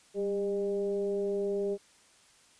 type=tone with frequency modulation; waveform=sine; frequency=400.7 Hz; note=G4; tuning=38 cents sharp; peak=-28 dBFS; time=0.14-1.78 s; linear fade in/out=50 ms; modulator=205 Hz; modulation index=0.62; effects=white hiss -61 dBFS RMS until 2.59 s + resampled to 22050 Hz